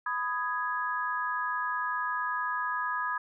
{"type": "chord", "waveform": "sine", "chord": "G# minor", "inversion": "first", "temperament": "just", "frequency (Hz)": [996.7, 1245.9, 1661.2], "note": ["B5", "D#6", "G#6"], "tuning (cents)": [16, 2, 0], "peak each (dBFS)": -33, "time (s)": [0.06, 3.18], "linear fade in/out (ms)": 5, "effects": []}